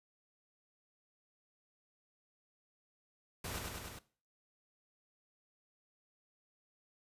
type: noise with echo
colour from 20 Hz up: pink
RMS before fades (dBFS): -42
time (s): 3.44-3.59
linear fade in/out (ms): 5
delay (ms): 100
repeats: 4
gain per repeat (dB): -2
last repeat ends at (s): 3.99
effects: noise-tail reverb RT60 0.4 s tail -18 dB re dry + resampled to 32000 Hz